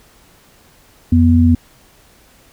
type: tone pair together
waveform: sine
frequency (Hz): 87.1 / 244.1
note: F2 / B3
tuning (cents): -4 / -20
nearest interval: octave + tritone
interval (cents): 1784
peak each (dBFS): -10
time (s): 1.12-1.55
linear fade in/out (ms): 5
effects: pink hiss -49 dBFS RMS until 2.52 s